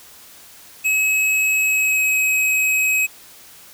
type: tone with pitch glide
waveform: square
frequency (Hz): 2565 to 2543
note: E7 to D#7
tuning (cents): -48 to +37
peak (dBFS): -16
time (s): 0.84-3.07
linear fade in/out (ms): 20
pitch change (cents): -15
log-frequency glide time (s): 1.59-2.21
effects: white hiss -44 dBFS RMS until 3.73 s